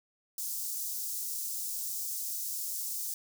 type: high-pass noise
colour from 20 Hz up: white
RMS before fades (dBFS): -36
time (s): 0.38-3.14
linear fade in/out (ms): 2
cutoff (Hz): 5500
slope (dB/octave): 24
effects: none